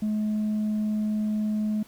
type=tone with tanh clipping; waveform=sine; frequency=213.2 Hz; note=G#3; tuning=46 cents sharp; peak=-24 dBFS; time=0.02-1.83 s; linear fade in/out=5 ms; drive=1 dB; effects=pink hiss -54 dBFS RMS until 1.87 s